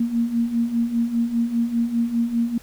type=beating tone pair; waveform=sine; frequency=230.3 / 235.3 Hz; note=A#3 / A#3; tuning=-21 / +16 cents; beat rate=5 Hz; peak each=-25 / -20 dBFS; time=0-2.58 s; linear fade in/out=5 ms; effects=pink hiss -48 dBFS RMS until 2.62 s